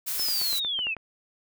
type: noise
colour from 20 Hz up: blue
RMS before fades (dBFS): -30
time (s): 0.06-0.6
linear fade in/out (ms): 20
type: linear sweep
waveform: sine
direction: down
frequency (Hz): 5360 to 2489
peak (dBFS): -26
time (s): 0.18-0.95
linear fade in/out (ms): 20
type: clicks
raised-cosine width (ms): 0.5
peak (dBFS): -24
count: 8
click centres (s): 0.196 / 0.286 / 0.415 / 0.53 / 0.648 / 0.791 / 0.869 / 0.967
effects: none